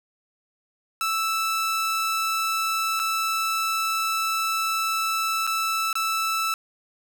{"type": "tone with dropouts", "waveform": "sawtooth", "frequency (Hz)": 1318.5, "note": "E6", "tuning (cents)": 0, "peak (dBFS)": -19, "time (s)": [1.01, 6.54], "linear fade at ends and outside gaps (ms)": 1, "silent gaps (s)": [[2.994, 2.998], [5.468, 5.474], [5.929, 5.954]], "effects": []}